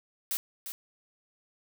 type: noise with echo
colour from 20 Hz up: blue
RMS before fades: -31 dBFS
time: 0.31-0.37 s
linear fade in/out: 0 ms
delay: 350 ms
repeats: 1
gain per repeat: -8 dB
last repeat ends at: 0.72 s
effects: none